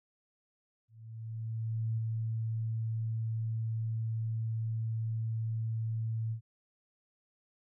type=tone with ADSR envelope; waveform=sine; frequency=112.2 Hz; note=A2; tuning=34 cents sharp; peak=-29 dBFS; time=0.88-6.41 s; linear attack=1100 ms; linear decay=6 ms; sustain=-2 dB; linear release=93 ms; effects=none